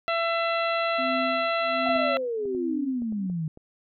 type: harmonic tone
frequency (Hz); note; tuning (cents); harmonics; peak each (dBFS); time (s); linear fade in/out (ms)
670; E5; +28; 1 / 2 / 3 / 4 / 5 / 6; -26 / -28 / -33 / -32 / -39 / -38; 0.08-2.17; 0
type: tone with tremolo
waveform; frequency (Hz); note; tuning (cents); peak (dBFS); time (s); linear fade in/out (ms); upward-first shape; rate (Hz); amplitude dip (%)
sine; 258.3; C4; -22; -28; 0.98-3.27; 10; sine; 1.3; 100
type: exponential sweep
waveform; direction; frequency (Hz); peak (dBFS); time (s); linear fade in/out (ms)
sine; down; 720 to 152.5; -26; 1.86-3.48; 2
type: clicks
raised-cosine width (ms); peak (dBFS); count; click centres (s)
2; -32; 8; 1.891 / 1.96 / 2.455 / 2.549 / 3.021 / 3.124 / 3.299 / 3.574
effects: none